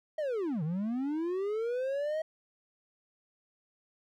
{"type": "linear two-way sweep", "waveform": "triangle", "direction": "down then up", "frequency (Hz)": [640, 146.83, 640], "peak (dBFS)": -28, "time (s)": [0.18, 2.22], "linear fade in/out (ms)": 5, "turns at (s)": 0.63, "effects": []}